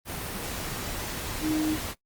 sine tone in noise, 310 Hz, D#4, 6 cents flat, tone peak -24 dBFS, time 1.41-1.78 s, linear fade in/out 50 ms, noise pink, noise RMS -34 dBFS, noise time 0.05-1.95 s, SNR +7 dB, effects noise-tail reverb RT60 0.1 s tail -19 dB re dry + Opus 32 kbps

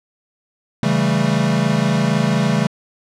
square chord, A dominant seventh, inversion first, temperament equal, 138.59 / 164.81 / 196 / 220 Hz, C#3 / E3 / G3 / A3, 0 / 0 / 0 / 0 cents, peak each -21 dBFS, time 0.83-2.67 s, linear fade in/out 2 ms, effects low-pass 7000 Hz 12 dB/octave

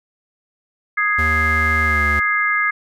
sine chord, Ab major, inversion second, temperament equal, 1244.5 / 1661.2 / 2093 Hz, Eb6 / Ab6 / C7, 0 / 0 / 0 cents, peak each -21 / -19 / -19 dBFS, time 0.97-2.71 s, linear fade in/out 10 ms
square tone with pitch glide, 78.4 to 74 Hz, D#2 to D2, +14 to +14 cents, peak -21 dBFS, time 1.18-2.2 s, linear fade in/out 10 ms, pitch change -100 cents, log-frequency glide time 1.83-2.03 s
effects none

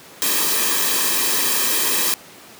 white noise with comb filter, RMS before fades -19 dBFS, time 0.22-2.14 s, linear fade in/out 0 ms, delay 1.4 ms, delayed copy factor -0.65, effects pink hiss -42 dBFS RMS until 2.59 s + high-pass 200 Hz 12 dB/octave

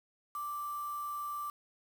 sine tone with quantisation, 1174.7 Hz, D6, in tune, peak -36 dBFS, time 0.35-1.5 s, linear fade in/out 2 ms, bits 8, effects none

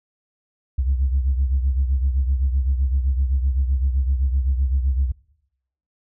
sine beating tone pair, 65.41 / 73.21 Hz, C2 / D2, 0 / -5 cents, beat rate 7.8 Hz, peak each -17 / -23 dBFS, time 0.78-5.12 s, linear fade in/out 10 ms, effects noise-tail reverb RT60 0.8 s tail -24 dB re dry + tanh soft clip ceiling -12 dBFS

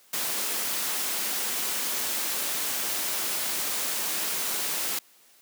white noise, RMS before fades -29 dBFS, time 0.13-4.99 s, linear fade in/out 5 ms, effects white hiss -58 dBFS RMS until 5.41 s + high-pass 200 Hz 12 dB/octave

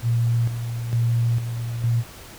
sine tone with tremolo, 117.4 Hz, A#2, 13 cents sharp, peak -17 dBFS, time 0.02-2.04 s, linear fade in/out 50 ms, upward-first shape square, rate 1.1 Hz, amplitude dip 60%, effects pink hiss -42 dBFS RMS until 2.38 s

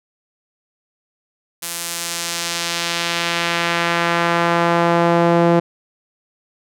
sawtooth tone with band-pass filter sweep, 170.4 Hz, F3, 42 cents flat, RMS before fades -18 dBFS, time 1.62-5.6 s, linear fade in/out 10 ms, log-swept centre 11000 to 500 Hz, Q 0.85, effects none

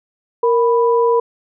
sine tone pair together, 466.2 / 987.8 Hz, A#4 / B5, 0 / 0 cents, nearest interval octave + minor second, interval 1300 cents, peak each -12 / -17 dBFS, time 0.43-1.2 s, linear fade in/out 5 ms, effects none

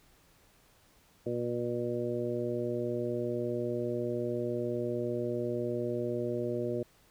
harmonic tone, 120 Hz, B2, 49 cents flat, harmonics 1 / 2 / 3 / 4 / 5, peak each -39 / -38 / -34 / -37 / -38 dBFS, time 1.26-6.83 s, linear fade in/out 5 ms, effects pink hiss -64 dBFS RMS until 7.1 s

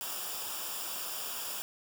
white noise with comb filter, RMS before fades -38 dBFS, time 0.01-1.62 s, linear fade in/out 0 ms, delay 0.48 ms, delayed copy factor -0.7, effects none

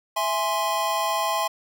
square chord, E augmented, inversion none, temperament equal, 659.3 / 830.6 / 1046.5 Hz, E5 / G#5 / B#5, 0 / 0 / 0 cents, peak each -29 / -28 / -26 dBFS, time 0.16-1.48 s, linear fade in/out 10 ms, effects none

